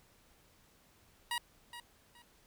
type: tone with echo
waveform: 15% pulse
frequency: 955 Hz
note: A#5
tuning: 42 cents sharp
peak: -27 dBFS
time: 1.31-1.38 s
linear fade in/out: 2 ms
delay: 420 ms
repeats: 2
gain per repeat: -12 dB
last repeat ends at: 2.22 s
effects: pink hiss -66 dBFS RMS until 2.46 s